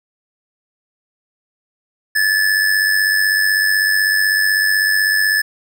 square tone with amplitude modulation, 1732 Hz, A6, 28 cents flat, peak -11 dBFS, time 2.15-5.42 s, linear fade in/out 10 ms, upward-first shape sine, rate 96 Hz, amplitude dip 55%, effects none

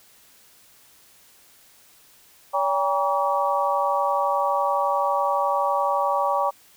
harmonic tone with a mistuned harmonic, 190 Hz, F#3, 46 cents sharp, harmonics 3 / 4 / 5 / 6, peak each -25 / -25 / -25 / -25 dBFS, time 2.53-6.51 s, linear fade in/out 20 ms, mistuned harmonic 4, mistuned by +85 cents, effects white hiss -54 dBFS RMS until 6.76 s

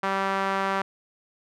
sawtooth tone with band-pass filter, 194.2 Hz, G3, 16 cents flat, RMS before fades -26 dBFS, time 0.03-0.82 s, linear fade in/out 5 ms, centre 1200 Hz, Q 1.4, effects none

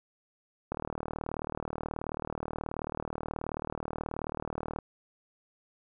click train, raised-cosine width 1 ms, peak -20 dBFS, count 158, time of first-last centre 0.72-4.787 s, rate 38.6 Hz, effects none

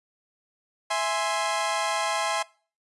sawtooth chord, E augmented, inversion none, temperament equal, 659.3 / 830.6 / 1046.5 Hz, E5 / G#5 / B#5, 0 / 0 / 0 cents, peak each -25 dBFS, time 0.9-2.43 s, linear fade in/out 10 ms, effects noise-tail reverb RT60 0.4 s tail -22 dB re dry + resampled to 24000 Hz

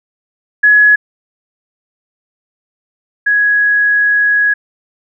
sine tone pair in turn, 1687 / 1668.6 Hz, G#6 / G#6, +27 / +8 cents, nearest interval unison, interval 19 cents, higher first, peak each -4 / -8 dBFS, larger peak first, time 0.63-0.96 / 3.26-4.54 s, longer second, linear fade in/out 10 ms, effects none

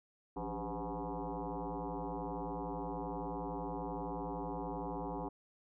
sine tone with frequency modulation, 277.2 Hz, C#4, in tune, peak -37 dBFS, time 0.36-5.29 s, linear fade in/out 10 ms, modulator 113 Hz, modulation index 6.3, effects none

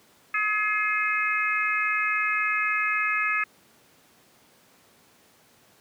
harmonic tone, 423.6 Hz, G#4, 34 cents sharp, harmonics 3 / 4 / 5 / 6, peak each -28 / -28 / -28 / -28 dBFS, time 0.34-3.44 s, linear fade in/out 5 ms, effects pink hiss -58 dBFS RMS until 5.8 s + high-pass 150 Hz 12 dB/octave

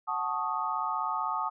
sine chord, D# half-diminished seventh, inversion first, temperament equal, 740 / 880 / 1108.7 / 1244.5 Hz, F#5 / A5 / C#6 / D#6, 0 / 0 / 0 / 0 cents, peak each -37 / -33 / -35 / -32 dBFS, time 0.07-1.5 s, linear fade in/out 20 ms, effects none

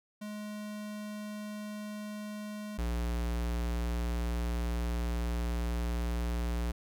square tone pair in turn, 210 / 58.93 Hz, G#3 / A#1, +19 / +19 cents, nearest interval octave + minor seventh, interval 2200 cents, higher first, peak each -39 / -31 dBFS, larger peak second, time 0.21-2.78 / 2.78-6.72 s, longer second, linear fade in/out 10 ms, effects none

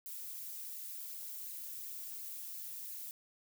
violet noise with flanger, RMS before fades -45 dBFS, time 0.06-3.11 s, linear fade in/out 0 ms, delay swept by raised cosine 0.42 to 3.32 ms, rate 2.8 Hz, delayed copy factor +0.5, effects none

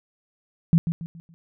sine tone with echo, 166.4 Hz, E3, 17 cents sharp, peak -12 dBFS, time 0.73-0.78 s, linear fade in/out 0 ms, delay 140 ms, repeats 4, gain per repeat -9 dB, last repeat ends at 1.34 s, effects none

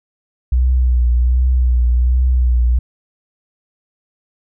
sine tone with vibrato, 61.74 Hz, B1, in tune, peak -10 dBFS, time 0.52-2.79 s, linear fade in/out 5 ms, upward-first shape triangle, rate 1.3 Hz, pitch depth 56 cents each way, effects none

